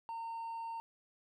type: tone with hard clipping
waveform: sine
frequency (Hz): 915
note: A#5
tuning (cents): -32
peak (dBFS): -40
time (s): 0.09-0.8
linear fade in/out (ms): 0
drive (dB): 2
effects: none